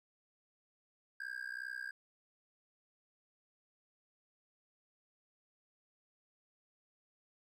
triangle tone with amplitude modulation, 1610 Hz, G6, 46 cents sharp, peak -35 dBFS, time 1.2-1.91 s, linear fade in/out 5 ms, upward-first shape sine, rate 62.5 Hz, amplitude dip 95%, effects none

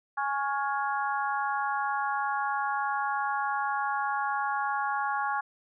harmonic tone with a mistuned harmonic, 277.2 Hz, C#4, in tune, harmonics 3 / 4 / 5 / 6, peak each -30 / -32 / -34 / -36 dBFS, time 0.17-5.41 s, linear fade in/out 10 ms, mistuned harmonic 5, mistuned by +31 cents, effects none

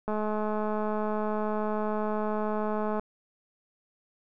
click train, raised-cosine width 1 ms, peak -18 dBFS, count 622, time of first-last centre 0.08-2.995 s, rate 213 Hz, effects none

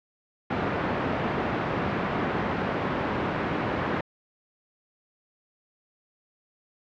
pink band-pass noise, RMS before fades -28 dBFS, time 0.5-4.01 s, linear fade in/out 5 ms, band 130 to 1700 Hz, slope 12 dB/octave, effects low-pass 4000 Hz 12 dB/octave

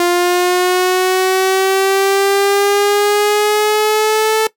sawtooth linear sweep, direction up, 349.2 to 440 Hz, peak -7 dBFS, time 0-4.47 s, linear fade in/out 2 ms, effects noise-tail reverb RT60 0.1 s tail -18 dB re dry

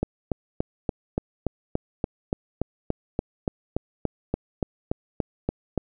click train, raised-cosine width 2 ms, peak -10 dBFS, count 21, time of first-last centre 0.03-5.777 s, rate 3.48 Hz, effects none

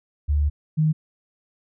sine tone pair in turn, 73.42 / 155.57 Hz, D2 / D#3, 0 / 0 cents, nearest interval octave + minor second, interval 1300 cents, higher second, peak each -17 / -16 dBFS, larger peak second, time 0.28-0.5 / 0.77-0.93 s, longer first, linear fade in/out 20 ms, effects none

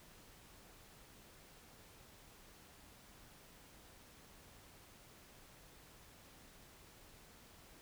silence, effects pink hiss -61 dBFS RMS until 7.81 s

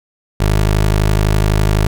20% pulse tone, 51.91 Hz, G#1, in tune, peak -6 dBFS, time 0.4-1.87 s, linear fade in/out 5 ms, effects none

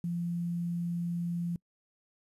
sine tone with quantisation, 172.1 Hz, F3, 25 cents flat, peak -30 dBFS, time 0.04-1.56 s, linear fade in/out 2 ms, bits 10, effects noise-tail reverb RT60 0.1 s tail -26 dB re dry + resampled to 32000 Hz

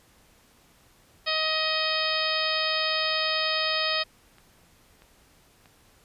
harmonic tone, 629 Hz, D#5, 19 cents sharp, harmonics 1 / 2 / 3 / 4 / 5 / 6 / 7 / 8, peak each -32 / -32 / -32 / -32 / -32 / -32 / -32 / -32 dBFS, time 1.26-4.04 s, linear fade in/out 20 ms
click train, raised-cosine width 0.3 ms, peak -36 dBFS, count 5, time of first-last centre 3.11-5.658 s, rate 1.57 Hz
effects pink hiss -59 dBFS RMS until 6.04 s + resampled to 32000 Hz

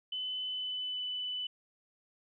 sine tone with pitch glide, 3020 to 2992 Hz, F#7 to F#7, +35 to +19 cents, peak -34 dBFS, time 0.12-1.47 s, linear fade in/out 5 ms, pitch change -16 cents, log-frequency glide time 0.45-1.04 s, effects none

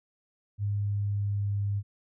sine tone with pitch glide, 102.1 to 101.1 Hz, G#2 to G#2, -29 to -46 cents, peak -26 dBFS, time 0.58-1.83 s, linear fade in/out 50 ms, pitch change -17 cents, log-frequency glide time 0.72-1.59 s, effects none

